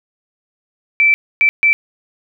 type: tone bursts at uneven times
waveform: sine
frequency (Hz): 2327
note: D7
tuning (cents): -17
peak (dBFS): -8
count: 3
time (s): 1-1.14 / 1.41-1.49 / 1.63-1.73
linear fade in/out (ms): 0
effects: none